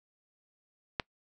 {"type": "click", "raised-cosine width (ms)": 0.3, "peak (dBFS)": -13, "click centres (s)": 0.998, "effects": ["noise-tail reverb RT60 0.1 s tail -26 dB re dry"]}